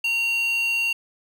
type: tone with high-pass filter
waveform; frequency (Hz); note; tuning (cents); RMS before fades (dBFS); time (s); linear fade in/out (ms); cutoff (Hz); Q
square; 919; A#5; -25; -23; 0.04-0.93; 5; 2900; 9.2
effects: none